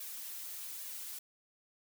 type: noise with flanger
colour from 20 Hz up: blue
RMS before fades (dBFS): -44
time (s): 0-1.19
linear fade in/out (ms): 5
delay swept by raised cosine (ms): 1.7 to 7.3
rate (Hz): 1.2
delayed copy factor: +0.85
effects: none